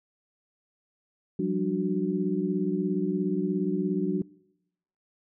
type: tone cluster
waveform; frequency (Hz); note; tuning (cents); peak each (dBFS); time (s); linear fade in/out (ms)
sine; 178 / 195 / 297.8 / 370.6; F3 / G3 / D4 / F#4; +33 / -9 / +24 / +3; -30; 1.39-4.22; 5
effects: noise-tail reverb RT60 0.9 s tail -24 dB re dry